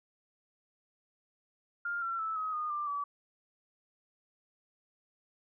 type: tone with pitch steps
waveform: sine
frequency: 1403 / 1356.8 / 1312.1 / 1268.8 / 1227 / 1186.6 / 1147.5 Hz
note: F6 / E6 / E6 / D#6 / D#6 / D6 / D6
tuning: +8 / +50 / -8 / +33 / -25 / +18 / -40 cents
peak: -32 dBFS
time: 1.85-3.04 s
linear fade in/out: 5 ms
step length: 170 ms
effects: none